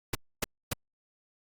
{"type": "noise bursts", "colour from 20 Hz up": "pink", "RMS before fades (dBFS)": -29, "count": 3, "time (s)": [0.13, 0.733], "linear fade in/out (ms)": 5, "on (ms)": 21, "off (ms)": 270, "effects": ["Opus 48 kbps"]}